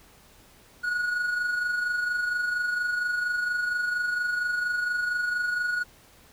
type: tone with amplitude modulation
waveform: triangle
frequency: 1455 Hz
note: F#6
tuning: 29 cents flat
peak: -21 dBFS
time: 0.83-5.84 s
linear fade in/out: 20 ms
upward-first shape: sine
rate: 24.3 Hz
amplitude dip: 45%
effects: pink hiss -55 dBFS RMS until 6.32 s